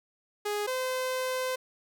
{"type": "tone pair in turn", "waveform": "sawtooth", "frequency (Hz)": [415, 513.9], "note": ["G#4", "C5"], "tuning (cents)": [-1, -31], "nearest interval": "major third", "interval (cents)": 370, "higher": "second", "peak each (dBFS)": -25, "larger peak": "neither", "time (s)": [[0.45, 0.67], [0.67, 1.56]], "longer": "second", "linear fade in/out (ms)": 10, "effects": []}